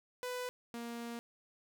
sawtooth tone pair in turn, 497.8 / 234.9 Hz, B4 / A#3, +14 / +13 cents, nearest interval octave + minor second, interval 1301 cents, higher first, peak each -34 / -37 dBFS, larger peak first, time 0.23-0.49 / 0.74-1.19 s, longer second, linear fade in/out 0 ms, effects none

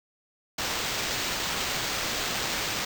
white noise with sample-and-hold, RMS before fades -30 dBFS, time 0.58-2.85 s, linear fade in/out 5 ms, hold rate 11025 Hz, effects none

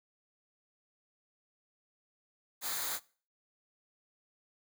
white noise with comb filter, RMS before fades -36 dBFS, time 2.61-3 s, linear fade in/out 50 ms, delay 0.36 ms, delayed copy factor -0.6, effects noise-tail reverb RT60 0.4 s tail -21 dB re dry

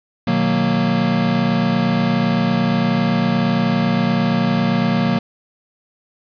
square chord, B major seventh, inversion none, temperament equal, 123.47 / 155.56 / 185 / 233.1 Hz, B2 / D#3 / F#3 / A#3, 0 / 0 / 0 / 0 cents, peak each -25 / -24 / -20 / -19 dBFS, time 0.27-5.19 s, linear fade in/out 5 ms, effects resampled to 11025 Hz + 7-bit

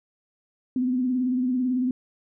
sine tone with vibrato, 252.8 Hz, B3, 41 cents sharp, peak -21 dBFS, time 0.76-1.91 s, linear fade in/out 2 ms, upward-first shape sine, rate 18 Hz, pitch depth 53 cents each way, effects none

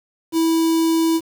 square tone with notch filter, 326.9 Hz, E4, 14 cents flat, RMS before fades -17 dBFS, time 0.32-1.21 s, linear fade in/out 50 ms, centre 1800 Hz, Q 0.72, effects 7-bit

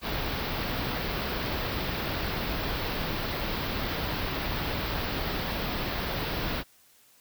pink band-stop noise, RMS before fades -31 dBFS, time 0.01-6.64 s, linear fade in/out 50 ms, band 5000 to 14000 Hz, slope 48 dB/octave, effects white hiss -60 dBFS RMS until 7.2 s

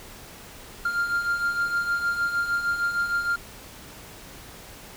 triangle beating tone pair, 1393 / 1399.5 Hz, F6 / F6, -5 / +3 cents, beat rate 6.5 Hz, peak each -29 / -22 dBFS, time 0.85-3.36 s, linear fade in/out 5 ms, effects pink hiss -44 dBFS RMS until 4.96 s

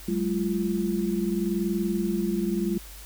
sine tone cluster, 189.9 / 210.7 / 343.7 Hz, F#3 / G#3 / F4, +45 / +25 / -28 cents, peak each -28 dBFS, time 0.08-2.78 s, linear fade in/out 5 ms, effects added 50 Hz sine -43 dBFS peak until 3.05 s + white hiss -46 dBFS RMS until 3.05 s

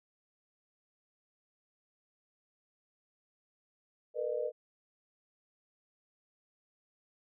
sine tone cluster, 453.9 / 491.5 / 608 Hz, A#4 / B4 / D#5, -46 / -8 / -40 cents, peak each -38 / -35 / -36 dBFS, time 4.14-4.52 s, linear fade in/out 50 ms, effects none

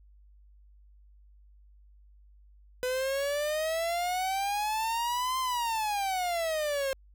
45% pulse exponential two-way sweep, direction up then down, 499.4 to 1046.5 to 530 Hz, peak -28 dBFS, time 2.83-6.93 s, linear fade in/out 0 ms, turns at 5.39 s, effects added 50 Hz sine -54 dBFS peak until 7.14 s

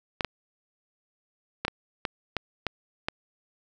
clicks, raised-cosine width 0.3 ms, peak -11 dBFS, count 8, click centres 0.208 / 0.247 / 1.65 / 1.681 / 2.052 / 2.367 / 2.667 / 3.085 s, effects none

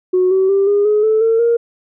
sine tone with pitch steps, 367.2 / 380.1 / 393.6 / 407.4 / 421.8 / 436.7 / 452.1 / 468 Hz, F#4 / F#4 / G4 / G#4 / G#4 / A4 / A4 / A#4, -13 / +47 / +7 / -33 / +27 / -13 / +47 / +7 cents, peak -9 dBFS, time 0.13-1.57 s, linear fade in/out 10 ms, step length 180 ms, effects tanh soft clip ceiling -6 dBFS

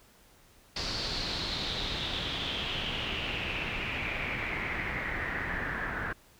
pink noise with low-pass filter sweep, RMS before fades -34 dBFS, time 0.76-6.13 s, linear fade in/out 5 ms, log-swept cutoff 4700 to 1600 Hz, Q 5.8, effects pink hiss -60 dBFS RMS until 6.39 s

